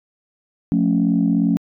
sine chord, F augmented, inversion none, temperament equal with one note detuned, 177.15 / 220 / 277.2 Hz, F3 / A3 / C#4, +25 / 0 / 0 cents, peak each -18 dBFS, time 0.72-1.57 s, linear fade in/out 0 ms, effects tanh soft clip ceiling -7 dBFS

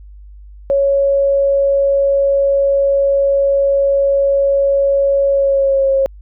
sine tone with pitch glide, 555 to 541.4 Hz, C#5 to C#5, +2 to -41 cents, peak -10 dBFS, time 0.7-6.06 s, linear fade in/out 0 ms, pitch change -43 cents, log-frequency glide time 5.3-5.91 s, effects added 50 Hz sine -34 dBFS peak until 6.21 s

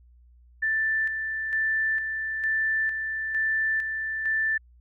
sine tone with tremolo, 1767 Hz, A6, 7 cents sharp, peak -22 dBFS, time 0.62-4.58 s, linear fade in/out 10 ms, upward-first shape square, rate 1.1 Hz, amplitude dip 45%, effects added 60 Hz sine -52 dBFS peak until 4.8 s

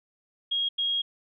sine tone bursts at uneven times, 3274 Hz, G#7, 25 cents flat, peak -24 dBFS, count 2, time 0.51-0.69 / 0.78-1.02 s, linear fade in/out 10 ms, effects none

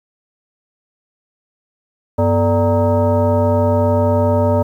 sine tone with frequency modulation, 245.5 Hz, B3, 10 cents flat, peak -11 dBFS, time 2.18-4.63 s, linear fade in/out 10 ms, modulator 342 Hz, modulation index 1.7, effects 8-bit

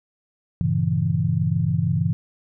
sine chord, G diminished seventh, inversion none, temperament equal, 98 / 116.54 / 138.59 / 164.81 Hz, G2 / Bb2 / Db3 / Fb3, 0 / 0 / 0 / 0 cents, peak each -25 / -26 / -24 / -22 dBFS, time 0.61-2.13 s, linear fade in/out 0 ms, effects none

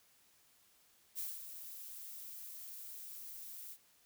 violet noise with ADSR envelope, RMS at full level -40 dBFS, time 1.15-3.78 s, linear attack 37 ms, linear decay 200 ms, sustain -9 dB, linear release 67 ms, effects white hiss -69 dBFS RMS until 4.05 s

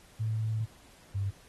sine tone pair in turn, 110 / 98.74 Hz, A2 / G2, 0 / +13 cents, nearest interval major second, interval 187 cents, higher first, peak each -28 / -28 dBFS, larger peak neither, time 0.19-0.66 / 1.14-1.31 s, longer first, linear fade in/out 20 ms, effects pink hiss -58 dBFS RMS until 1.48 s + AAC 32 kbps

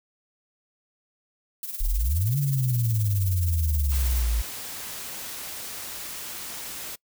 violet noise with tremolo, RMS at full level -31 dBFS, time 1.63-4.22 s, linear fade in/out 2 ms, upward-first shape triangle, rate 19 Hz, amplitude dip 75%
sine exponential two-way sweep, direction up then down, 31.98 to 145.7 to 54 Hz, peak -21 dBFS, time 1.8-4.42 s, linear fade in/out 10 ms, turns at 2.38 s
white noise, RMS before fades -36 dBFS, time 3.91-6.96 s, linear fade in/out 10 ms
effects noise-tail reverb RT60 0.1 s tail -25 dB re dry

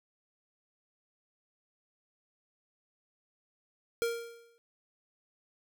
square tone with exponential decay, 466.2 Hz, A#4, in tune, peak -27 dBFS, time 4.02-4.58 s, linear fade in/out 0 ms, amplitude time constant 120 ms, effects none

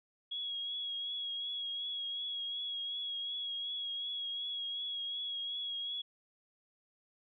sine tone with vibrato, 3322 Hz, G#7, in tune, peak -36 dBFS, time 0.31-6.02 s, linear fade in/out 10 ms, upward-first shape triangle, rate 2.7 Hz, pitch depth 31 cents each way, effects none

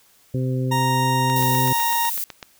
harmonic tone, 129.1 Hz, C3, 23 cents flat, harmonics 1 / 2 / 3 / 4, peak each -21 / -27 / -31 / -33 dBFS, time 0.34-1.73 s, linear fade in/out 5 ms
40% pulse tone, 932.3 Hz, A#5, in tune, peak -19 dBFS, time 0.71-2.1 s, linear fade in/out 10 ms
click train, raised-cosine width 0.2 ms, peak -16 dBFS, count 10, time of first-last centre 1.3-2.428 s, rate 7.98 Hz
violet noise, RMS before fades -26 dBFS, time 1.36-2.24 s, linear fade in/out 0 ms
effects white hiss -56 dBFS RMS until 2.59 s

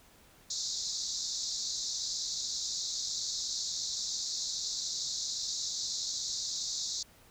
pink band-pass noise, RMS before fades -36 dBFS, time 0.5-7.03 s, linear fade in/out 5 ms, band 3800 to 7200 Hz, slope 96 dB/octave, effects pink hiss -60 dBFS RMS until 7.3 s

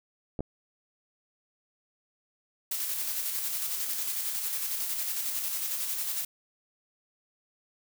clicks, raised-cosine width 2 ms, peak -20 / -19 dBFS, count 2, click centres 0.392 / 0.406 s
blue noise with tremolo, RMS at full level -31 dBFS, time 2.71-6.25 s, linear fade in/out 5 ms, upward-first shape square, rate 11 Hz, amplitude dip 30%
effects none

